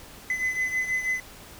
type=beating tone pair; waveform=triangle; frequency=2022 / 2028.2 Hz; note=B6 / B6; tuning=+40 / +46 cents; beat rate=6.2 Hz; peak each=-24 / -30 dBFS; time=0.3-1.2 s; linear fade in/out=2 ms; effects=pink hiss -46 dBFS RMS until 1.59 s